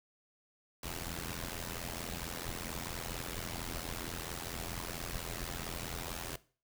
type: noise with amplitude modulation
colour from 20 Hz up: pink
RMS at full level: -37 dBFS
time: 0.83-6.36 s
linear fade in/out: 5 ms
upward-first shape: sine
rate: 84.4 Hz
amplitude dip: 90%
effects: noise-tail reverb RT60 0.4 s tail -19 dB re dry